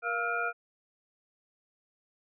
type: tone cluster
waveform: sine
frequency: 472.5 / 695 / 1316 / 1417 / 2404 Hz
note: A#4 / F5 / E6 / F6 / D7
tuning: +23 / -9 / -3 / +25 / +40 cents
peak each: -38 / -36 / -36 / -31 / -39 dBFS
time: 0.02-0.53 s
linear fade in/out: 50 ms
effects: none